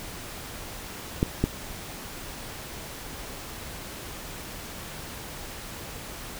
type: clicks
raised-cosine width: 3 ms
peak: -8 dBFS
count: 2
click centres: 1.229 / 1.44 s
effects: pink hiss -39 dBFS RMS until 6.39 s